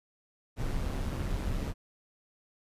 brown noise with amplitude modulation, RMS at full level -30 dBFS, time 0.56-1.74 s, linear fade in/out 50 ms, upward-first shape sine, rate 137 Hz, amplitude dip 50%, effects resampled to 32000 Hz

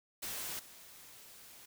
white noise with level steps, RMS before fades -41 / -55 dBFS, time 0.22-1.66 s, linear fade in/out 10 ms, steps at 0.59 s, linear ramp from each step 5 ms, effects none

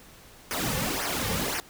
pink noise with flanger, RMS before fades -29 dBFS, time 0.51-1.6 s, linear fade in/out 0 ms, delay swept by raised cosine 0.25 to 3.15 ms, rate 1.9 Hz, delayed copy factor -0.75, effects pink hiss -51 dBFS RMS until 1.69 s

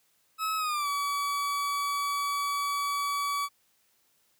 40% pulse tone with pitch glide, 1288 to 1140.9 Hz, E6 to C#6, -41 to +50 cents, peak -27 dBFS, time 0.38-3.49 s, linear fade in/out 50 ms, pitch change -209 cents, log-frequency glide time 0.57-0.88 s, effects white hiss -69 dBFS RMS until 4.39 s + high-pass 60 Hz 12 dB/octave

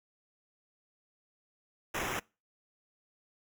white noise with sample-and-hold, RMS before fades -35 dBFS, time 1.94-2.2 s, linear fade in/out 10 ms, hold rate 4410 Hz, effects noise-tail reverb RT60 0.3 s tail -25 dB re dry

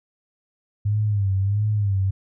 sine tone with vibrato, 101.2 Hz, G#2, 44 cents flat, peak -18 dBFS, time 0.85-2.11 s, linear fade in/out 10 ms, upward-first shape sine, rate 1.5 Hz, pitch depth 92 cents each way, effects none

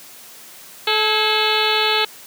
harmonic tone with a mistuned harmonic, 432.4 Hz, A4, 30 cents flat, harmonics 1 / 2 / 3 / 4 / 5 / 6 / 7 / 8 / 9 / 10, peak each -23 / -23 / -25 / -26 / -26 / -24 / -25 / -24 / -24 / -25 dBFS, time 0.87-2.05 s, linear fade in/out 5 ms, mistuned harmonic 4, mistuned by -77 cents, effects white hiss -41 dBFS RMS until 2.26 s + high-pass 150 Hz 12 dB/octave

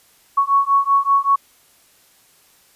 sine beating tone pair, 1108.7 / 1113.9 Hz, C#6 / C#6, 0 / +8 cents, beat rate 5.2 Hz, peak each -16 dBFS, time 0.37-1.36 s, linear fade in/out 10 ms, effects white hiss -54 dBFS RMS until 2.75 s + resampled to 32000 Hz

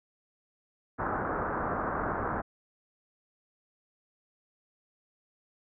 white low-pass noise, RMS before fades -32 dBFS, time 0.98-2.42 s, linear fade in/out 20 ms, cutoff 1500 Hz, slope 48 dB/octave, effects none

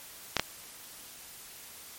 clicks, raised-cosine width 0.2 ms, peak -7 dBFS, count 2, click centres 0.367 / 0.396 s, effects white hiss -48 dBFS RMS until 1.98 s + MP3 64 kbps

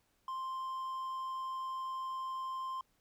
triangle tone, 1048 Hz, C6, 2 cents sharp, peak -35 dBFS, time 0.28-2.81 s, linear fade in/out 2 ms, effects pink hiss -75 dBFS RMS until 3 s

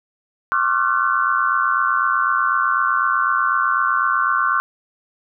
sine tone cluster, 1078 / 1166 / 1379 / 1503 Hz, C#6 / D6 / F6 / F#6, -49 / -13 / -22 / +27 cents, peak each -21 dBFS, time 0.52-4.6 s, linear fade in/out 0 ms, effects none

